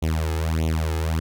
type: tone with flanger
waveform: sawtooth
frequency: 80 Hz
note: D#2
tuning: 49 cents sharp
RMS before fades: -23 dBFS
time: 0.02-1.2 s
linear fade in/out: 10 ms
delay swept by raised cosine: 0.3 to 2.4 ms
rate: 1.6 Hz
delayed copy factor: +0.9
effects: none